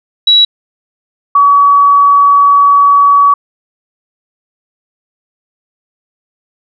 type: tone pair in turn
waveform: sine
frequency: 3900 / 1135 Hz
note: B7 / C#6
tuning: -23 / +41 cents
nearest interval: octave + major sixth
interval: 2136 cents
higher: first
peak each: -3 dBFS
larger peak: neither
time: 0.27-0.45 / 1.35-3.34 s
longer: second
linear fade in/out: 5 ms
effects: none